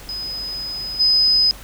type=tone with level steps; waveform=sine; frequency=5030 Hz; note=D#8; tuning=18 cents sharp; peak=-25 / -12 dBFS; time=0.09-1.51 s; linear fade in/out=0 ms; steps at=0.99 s; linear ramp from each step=20 ms; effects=added 50 Hz sine -40 dBFS peak until 1.63 s + pink hiss -40 dBFS RMS until 1.63 s